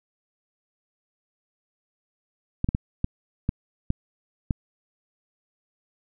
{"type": "clicks", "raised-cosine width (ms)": 5, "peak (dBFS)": -10, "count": 7, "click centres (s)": [2.644, 2.689, 2.749, 3.044, 3.491, 3.904, 4.508], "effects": []}